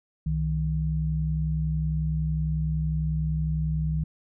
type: tone pair together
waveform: sine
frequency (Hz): 65.41 / 156.38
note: C2 / D#3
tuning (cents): 0 / +9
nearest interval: octave + minor third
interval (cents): 1509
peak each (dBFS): -28 / -25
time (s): 0.26-4.04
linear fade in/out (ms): 5
effects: none